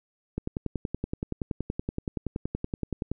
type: click train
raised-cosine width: 3 ms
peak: -16 dBFS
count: 30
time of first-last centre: 0.38-3.116 s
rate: 10.6 Hz
effects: none

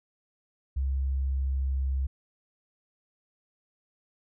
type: tone with pitch glide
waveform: sine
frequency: 67.2 to 66.77 Hz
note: C2 to C2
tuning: +47 to +36 cents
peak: -25 dBFS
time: 0.76-2.07 s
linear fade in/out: 10 ms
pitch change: -11 cents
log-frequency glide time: 0.95-1.86 s
effects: none

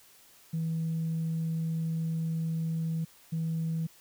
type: tone pair in turn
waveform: sine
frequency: 162.5 / 162.5 Hz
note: E3 / E3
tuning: -24 / -24 cents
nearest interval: unison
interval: 0 cents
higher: neither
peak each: -27 dBFS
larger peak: neither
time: 0.53-3.05 / 3.32-3.87 s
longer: first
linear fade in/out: 10 ms
effects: tanh soft clip ceiling -25 dBFS + white hiss -58 dBFS RMS until 4 s

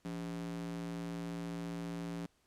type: tone with high-pass filter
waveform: square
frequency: 57.2 Hz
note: A#1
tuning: 32 cents flat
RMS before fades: -41 dBFS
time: 0.05-2.26 s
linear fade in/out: 0 ms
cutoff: 210 Hz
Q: 5.6
effects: pink hiss -73 dBFS RMS until 2.46 s + low-pass 11000 Hz 12 dB/octave

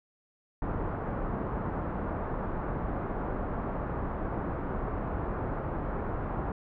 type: low-pass noise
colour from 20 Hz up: pink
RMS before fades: -33 dBFS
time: 0.62-6.52 s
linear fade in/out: 2 ms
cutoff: 1300 Hz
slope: 24 dB/octave
effects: none

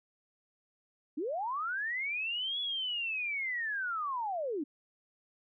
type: linear two-way sweep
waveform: sine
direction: up then down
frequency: 265.7 to 3415 to 265.7 Hz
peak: -32 dBFS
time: 1.17-4.64 s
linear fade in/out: 10 ms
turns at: 2.6 s
effects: none

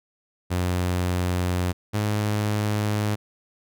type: tone pair in turn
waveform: sawtooth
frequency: 90 / 105.09 Hz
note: F#2 / G#2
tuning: -47 / +21 cents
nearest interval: minor third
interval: 268 cents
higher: second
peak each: -18 dBFS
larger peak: neither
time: 0.5-1.73 / 1.93-3.16 s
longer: neither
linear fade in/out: 20 ms
effects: none

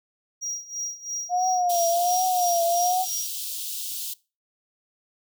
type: tone with tremolo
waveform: triangle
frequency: 5710 Hz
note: F8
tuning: 37 cents sharp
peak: -26 dBFS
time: 0.41-3.28 s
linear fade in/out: 20 ms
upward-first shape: sine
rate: 3 Hz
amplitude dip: 85%
type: tone with vibrato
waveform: sine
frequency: 709 Hz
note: F5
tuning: 26 cents sharp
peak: -20 dBFS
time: 1.29-3.06 s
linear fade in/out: 50 ms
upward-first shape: triangle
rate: 1.3 Hz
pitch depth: 91 cents each way
type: high-pass noise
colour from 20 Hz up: white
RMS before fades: -32 dBFS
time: 1.69-4.14 s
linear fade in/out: 10 ms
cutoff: 3000 Hz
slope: 48 dB/octave
effects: noise-tail reverb RT60 0.3 s tail -22 dB re dry

